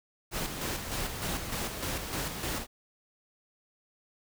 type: noise with tremolo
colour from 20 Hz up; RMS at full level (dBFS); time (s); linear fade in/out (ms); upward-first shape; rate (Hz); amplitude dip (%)
pink; -33; 0.31-2.67; 50; square; 3.3; 45
effects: none